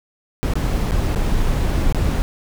brown noise with dropouts, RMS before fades -18 dBFS, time 0.43-2.22 s, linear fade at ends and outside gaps 0 ms, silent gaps 0.536-0.555 / 0.909-0.919 / 1.148-1.159 / 1.925-1.947 s, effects none

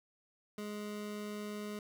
25% pulse tone, 208.7 Hz, G#3, 9 cents sharp, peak -36 dBFS, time 0.58-1.79 s, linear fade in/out 2 ms, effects none

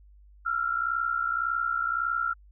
sine tone pair together, 1339 / 1400.8 Hz, E6 / F6, +27 / +5 cents, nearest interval minor second, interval 78 cents, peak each -28 dBFS, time 0.45-2.34 s, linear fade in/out 20 ms, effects added 50 Hz sine -51 dBFS peak until 2.51 s

